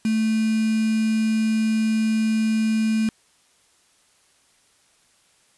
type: tone with quantisation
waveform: sine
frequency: 220 Hz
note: A3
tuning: in tune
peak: -18 dBFS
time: 0.05-3.09 s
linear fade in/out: 2 ms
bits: 5
effects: white hiss -60 dBFS RMS until 5.57 s + resampled to 24000 Hz